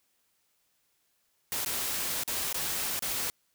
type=noise with dropouts; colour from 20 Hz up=white; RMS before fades=-32 dBFS; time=1.52-3.3 s; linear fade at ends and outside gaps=0 ms; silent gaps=1.648-1.661 / 2.235-2.277 / 2.527-2.544 / 2.992-3.023 s; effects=white hiss -73 dBFS RMS until 3.54 s